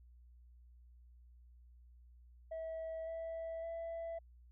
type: tone with pitch steps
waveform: sine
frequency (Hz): 648 / 656.3 / 664.7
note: E5 / E5 / E5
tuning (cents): -30 / -8 / +14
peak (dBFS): -38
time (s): 2.51-4.19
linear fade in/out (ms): 10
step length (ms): 560
effects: tanh soft clip ceiling -39 dBFS + added 60 Hz sine -58 dBFS peak until 4.51 s